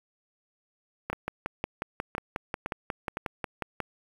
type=two click trains; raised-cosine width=0.5 ms; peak=-16 / -15 dBFS; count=5 / 16; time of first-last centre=1.13-3.171 / 1.1-3.803 s; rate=1.96 / 5.55 Hz; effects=7-bit